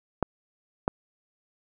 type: clicks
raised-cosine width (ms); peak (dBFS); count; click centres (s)
1; -9; 2; 0.227 / 0.879
effects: none